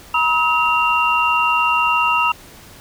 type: tone cluster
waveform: sine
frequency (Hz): 960 / 1277 / 2765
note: B5 / D#6 / F7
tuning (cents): -49 / +45 / -18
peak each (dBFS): -18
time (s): 0.14-2.32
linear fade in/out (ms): 5
effects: pink hiss -42 dBFS RMS until 2.8 s